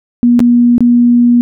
sine tone with dropouts, 240.5 Hz, B3, 46 cents flat, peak -4 dBFS, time 0.23-1.41 s, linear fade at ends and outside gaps 0 ms, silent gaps 0.393-0.403 / 0.781-0.806 s, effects none

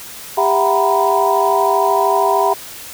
sine tone cluster, 398.3 / 669 / 752 / 945 / 998 Hz, G4 / E5 / F#5 / A#5 / B5, +28 / +25 / +28 / +23 / +18 cents, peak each -18 dBFS, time 0.37-2.54 s, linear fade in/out 10 ms, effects white hiss -33 dBFS RMS until 2.93 s

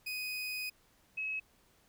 30% pulse / sine tone pair in turn, 2500 / 2569 Hz, D#7 / E7, +8 / -45 cents, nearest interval unison, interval 47 cents, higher second, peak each -34 / -34 dBFS, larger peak neither, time 0.06-0.7 / 1.17-1.4 s, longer first, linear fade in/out 10 ms, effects pink hiss -68 dBFS RMS until 1.88 s

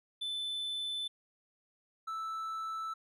triangle tone pair in turn, 3516 / 1317 Hz, A7 / E6, -2 / -2 cents, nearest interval octave + perfect fourth, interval 1700 cents, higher first, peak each -33 / -34 dBFS, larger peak first, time 0.21-1.08 / 2.07-2.94 s, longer neither, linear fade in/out 10 ms, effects resampled to 32000 Hz

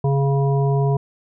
harmonic tone, 138.59 Hz, C#3, in tune, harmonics 1 / 3 / 5 / 7, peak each -16 / -23 / -28 / -30 dBFS, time 0.04-0.97 s, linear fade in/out 5 ms, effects none

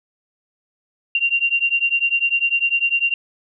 sine beating tone pair, 2763 / 2773 Hz, F7 / F7, -19 / -13 cents, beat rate 10 Hz, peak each -19 dBFS, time 1.15-3.14 s, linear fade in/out 2 ms, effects none

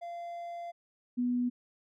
triangle / sine tone pair in turn, 689 / 245.6 Hz, F5 / B3, -24 / -9 cents, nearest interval octave + tritone, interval 1785 cents, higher first, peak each -36 / -27 dBFS, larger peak second, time 0.01-0.72 / 1.17-1.5 s, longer first, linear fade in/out 20 ms, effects none

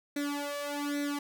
sawtooth tone with flanger, 288.2 Hz, D4, 33 cents flat, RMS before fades -34 dBFS, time 0.16-1.19 s, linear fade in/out 5 ms, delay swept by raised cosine 0.5 to 1.7 ms, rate 1.2 Hz, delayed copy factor +1, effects none

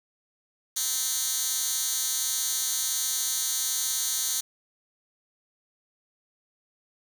10% pulse tone with high-pass filter, 258.6 Hz, C4, 20 cents flat, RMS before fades -28 dBFS, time 0.76-4.41 s, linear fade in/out 10 ms, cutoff 6100 Hz, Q 1.3, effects none

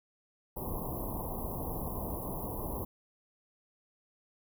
pink band-stop noise, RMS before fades -37 dBFS, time 0.56-2.85 s, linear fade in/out 10 ms, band 1100 to 11000 Hz, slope 96 dB/octave, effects none

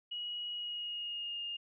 sine tone with pitch glide, 2905 to 2829 Hz, F#7 to F7, -32 to +22 cents, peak -37 dBFS, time 0.11-1.57 s, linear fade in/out 10 ms, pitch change -46 cents, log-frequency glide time 0.53-1.43 s, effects none

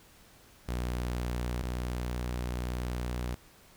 sawtooth tone pair in turn, 60.7 / 61.04 Hz, B1 / B1, -29 / -20 cents, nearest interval unison, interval 9 cents, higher second, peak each -27 / -28 dBFS, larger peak first, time 0.68-1.63 / 1.63-3.35 s, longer second, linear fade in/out 10 ms, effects pink hiss -58 dBFS RMS until 3.76 s

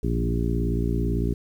harmonic tone with a mistuned harmonic, 57.9 Hz, A#1, 11 cents flat, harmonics 1 / 2 / 3 / 4 / 5 / 6 / 7, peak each -25 / -28 / -30 / -31 / -32 / -33 / -33 dBFS, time 0.03-1.34 s, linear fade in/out 5 ms, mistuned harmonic 2, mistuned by +35 cents, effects 9-bit

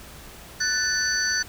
sine tone cluster, 1489 / 1759 / 4545 / 5980 Hz, F#6 / A6 / C#8 / F#8, +11 / -1 / +42 / +17 cents, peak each -27 dBFS, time 0.6-1.43 s, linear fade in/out 10 ms, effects added 60 Hz sine -49 dBFS peak until 1.48 s + pink hiss -44 dBFS RMS until 1.48 s

